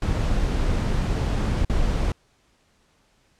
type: noise with dropouts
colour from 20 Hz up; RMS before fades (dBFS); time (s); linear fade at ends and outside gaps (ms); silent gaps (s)
brown; -22; 0.02-2.12; 2; 1.648-1.697
effects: pink hiss -63 dBFS RMS until 3.39 s + low-pass 8000 Hz 12 dB/octave